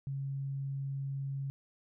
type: tone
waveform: sine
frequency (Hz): 137.3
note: C#3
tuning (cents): -16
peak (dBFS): -34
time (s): 0.07-1.5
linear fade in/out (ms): 0
effects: none